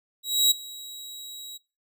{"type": "tone with ADSR envelope", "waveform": "sawtooth", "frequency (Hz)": 3855, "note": "B7", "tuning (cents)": -43, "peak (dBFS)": -13, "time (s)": [0.23, 1.58], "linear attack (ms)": 280, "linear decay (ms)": 13, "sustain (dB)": -22, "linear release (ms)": 17, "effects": ["noise-tail reverb RT60 0.3 s tail -21 dB re dry"]}